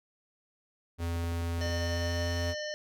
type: tone with pitch glide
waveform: square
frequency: 84.7 to 85.78 Hz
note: E2 to F2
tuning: +48 to -31 cents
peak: -31 dBFS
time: 0.98-2.55 s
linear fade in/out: 50 ms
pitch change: +21 cents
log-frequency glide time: 1.84-2.28 s
type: clicks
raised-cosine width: 2 ms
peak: -34 dBFS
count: 8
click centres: 1.004 / 1.161 / 1.24 / 1.32 / 1.416 / 1.584 / 1.661 / 1.698 s
type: harmonic tone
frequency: 604 Hz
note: D5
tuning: 48 cents sharp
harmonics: 1 / 3 / 5 / 7 / 9 / 10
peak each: -36 / -40 / -45 / -46 / -45 / -49 dBFS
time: 1.61-2.74 s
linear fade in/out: 0 ms
effects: none